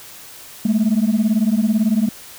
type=beating tone pair; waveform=sine; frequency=207.7 / 225.7 Hz; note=G#3 / A3; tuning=0 / +44 cents; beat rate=18 Hz; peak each=-15 dBFS; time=0.65-2.09 s; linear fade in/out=5 ms; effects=tanh soft clip ceiling -10 dBFS + white hiss -39 dBFS RMS until 2.38 s